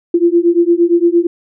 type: beating tone pair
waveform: sine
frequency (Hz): 339 / 347.7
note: E4 / F4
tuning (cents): +49 / -8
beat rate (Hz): 8.7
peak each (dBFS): -11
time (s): 0.14-1.27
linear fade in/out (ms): 5
effects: none